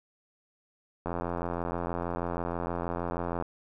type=click train; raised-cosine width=1 ms; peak=-18 dBFS; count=205; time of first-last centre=1.06-3.424 s; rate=86.3 Hz; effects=none